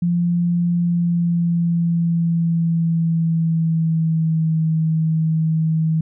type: tone with pitch glide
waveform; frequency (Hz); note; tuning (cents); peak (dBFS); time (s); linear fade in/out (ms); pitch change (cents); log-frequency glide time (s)
sine; 173.2 to 159.75; F3 to D#3; -14 to +46; -15; 0.02-6.01; 5; -140; 0.75-4.59
effects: none